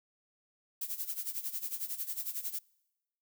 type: noise with tremolo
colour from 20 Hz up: violet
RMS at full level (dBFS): -35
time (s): 0.81-2.59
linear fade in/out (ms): 5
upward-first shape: sine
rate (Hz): 11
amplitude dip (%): 80
effects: noise-tail reverb RT60 1.0 s tail -26 dB re dry